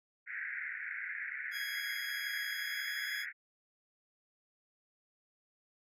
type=band-pass noise; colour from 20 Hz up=white; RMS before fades=-41 dBFS; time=0.26-3.33 s; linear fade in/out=50 ms; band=1500 to 2200 Hz; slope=96 dB/octave
type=tone with pitch glide; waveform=20% pulse; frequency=1661.2 to 1676.6 Hz; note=G#6 to G#6; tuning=0 to +16 cents; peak=-34 dBFS; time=1.51-3.26 s; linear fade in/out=50 ms; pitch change=+16 cents; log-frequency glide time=2.35-3.09 s
effects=none